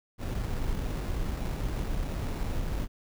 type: noise with sample-and-hold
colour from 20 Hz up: brown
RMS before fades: -31 dBFS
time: 0.18-2.88 s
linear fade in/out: 50 ms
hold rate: 3150 Hz
effects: none